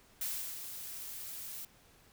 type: noise with ADSR envelope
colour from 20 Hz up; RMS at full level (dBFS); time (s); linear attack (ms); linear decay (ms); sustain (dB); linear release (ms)
blue; -36; 0.21-1.65; 4; 340; -8; 3
effects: pink hiss -63 dBFS RMS until 2.12 s